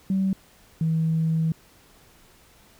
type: tone pair in turn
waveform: sine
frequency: 191.7 / 161.2 Hz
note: G3 / E3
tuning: -38 / -38 cents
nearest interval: minor third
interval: 300 cents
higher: first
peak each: -19 dBFS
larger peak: neither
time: 0.1-0.33 / 0.81-1.52 s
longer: second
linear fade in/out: 2 ms
effects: tanh soft clip ceiling -15 dBFS + pink hiss -55 dBFS RMS until 2.79 s

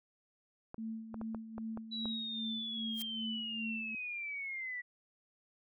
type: clicks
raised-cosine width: 1 ms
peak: -30 dBFS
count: 7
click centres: 0.744 / 1.143 / 1.214 / 1.347 / 1.581 / 1.774 / 2.056 s
type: tone with tremolo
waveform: sine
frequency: 222.9 Hz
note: A3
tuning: 23 cents sharp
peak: -37 dBFS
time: 0.78-3.95 s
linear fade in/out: 2 ms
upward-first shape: sine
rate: 2.5 Hz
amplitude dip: 65%
type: linear sweep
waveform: sine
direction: down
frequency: 3951 to 1939 Hz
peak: -38 dBFS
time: 1.91-4.82 s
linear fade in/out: 20 ms
type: noise with exponential growth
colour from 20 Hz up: blue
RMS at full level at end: -39 dBFS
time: 2.91-3.02 s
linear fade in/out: 0 ms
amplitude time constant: 22 ms
effects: none

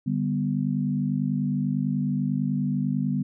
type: chord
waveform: sine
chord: G major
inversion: second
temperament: equal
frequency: 146.83 / 196 / 246.9 Hz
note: D3 / G3 / B3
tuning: 0 / 0 / 0 cents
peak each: -27 dBFS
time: 0.06-3.23 s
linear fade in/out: 10 ms
effects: none

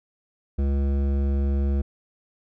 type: tone with hard clipping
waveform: sine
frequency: 69.4 Hz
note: C#2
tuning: 3 cents sharp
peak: -22 dBFS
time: 0.58-1.82 s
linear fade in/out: 10 ms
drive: 13 dB
effects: none

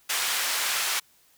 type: band-pass noise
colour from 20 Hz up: pink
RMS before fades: -27 dBFS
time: 0.09-1 s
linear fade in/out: 10 ms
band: 1300 to 15000 Hz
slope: 12 dB/octave
effects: white hiss -61 dBFS RMS until 1.37 s

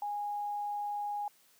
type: tone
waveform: sine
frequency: 824 Hz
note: G#5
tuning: 14 cents flat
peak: -33 dBFS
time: 0.02-1.28 s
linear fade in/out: 2 ms
effects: white hiss -65 dBFS RMS until 1.59 s + high-pass 150 Hz 12 dB/octave

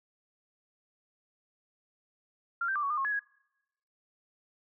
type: tone with pitch steps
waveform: sine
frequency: 1386 / 1566 / 1182 / 1119 / 1209 / 1084 / 1689 / 1657 Hz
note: F6 / G6 / D6 / C#6 / D6 / C#6 / G#6 / G#6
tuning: -14 / -2 / +11 / +16 / +50 / -39 / +29 / -4 cents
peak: -28 dBFS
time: 2.61-3.194 s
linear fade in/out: 5 ms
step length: 73 ms
effects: noise-tail reverb RT60 0.9 s tail -26 dB re dry

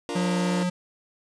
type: chord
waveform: sawtooth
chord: Bb major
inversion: first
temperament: just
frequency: 291.4 / 349.6 / 466.2 Hz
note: D4 / F4 / Bb4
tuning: -13 / +2 / 0 cents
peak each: -29 dBFS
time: 0.09-0.63 s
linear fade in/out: 0 ms
type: tone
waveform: square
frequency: 179.7 Hz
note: F3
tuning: 50 cents sharp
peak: -24 dBFS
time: 0.15-0.7 s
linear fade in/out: 10 ms
effects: resampled to 22050 Hz + 9-bit

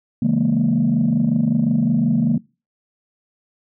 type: chord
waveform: sine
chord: A# half-diminished seventh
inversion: first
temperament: equal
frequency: 138.59 / 164.81 / 207.7 / 233.1 Hz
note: C#3 / E3 / G#3 / A#3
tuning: 0 / 0 / 0 / 0 cents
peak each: -22 / -21 / -20 / -16 dBFS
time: 0.22-2.38 s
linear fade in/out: 5 ms
effects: noise-tail reverb RT60 0.3 s tail -22 dB re dry + tanh soft clip ceiling -9 dBFS

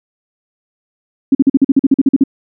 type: tone bursts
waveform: sine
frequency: 271.7 Hz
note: C#4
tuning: 35 cents flat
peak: -4 dBFS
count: 13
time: 1.32-2.238 s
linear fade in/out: 5 ms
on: 30 ms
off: 44 ms
effects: none

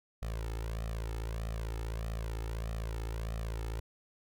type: tone with flanger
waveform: sawtooth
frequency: 55.6 Hz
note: A1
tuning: 19 cents sharp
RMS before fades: -37 dBFS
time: 0.22-3.8 s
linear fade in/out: 5 ms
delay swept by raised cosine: 1.6 to 2.31 ms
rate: 1.6 Hz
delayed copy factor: +0.95
effects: none

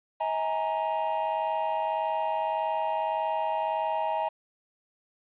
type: chord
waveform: triangle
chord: D# suspended fourth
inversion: none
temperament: equal with one note detuned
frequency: 637.9 / 830.6 / 932.3 Hz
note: D#5 / G#5 / A#5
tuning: +43 / 0 / 0 cents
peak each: -29 / -29 / -28 dBFS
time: 0.2-4.29 s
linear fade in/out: 10 ms
effects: resampled to 8000 Hz + 9-bit

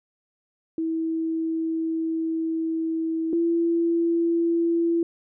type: tone pair in turn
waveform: sine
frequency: 324.5 / 336.5 Hz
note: E4 / E4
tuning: -27 / +36 cents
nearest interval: minor second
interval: 63 cents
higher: second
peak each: -23 / -19 dBFS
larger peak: second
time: 0.78-3.33 / 3.33-5.03 s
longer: first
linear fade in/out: 2 ms
effects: none

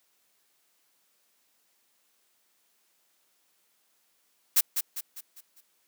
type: noise with echo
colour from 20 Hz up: blue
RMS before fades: -20 dBFS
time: 4.56-4.61 s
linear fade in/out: 10 ms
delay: 200 ms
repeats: 5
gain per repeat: -7 dB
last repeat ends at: 5.61 s
effects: white hiss -70 dBFS RMS until 5.87 s + high-pass 200 Hz 12 dB/octave

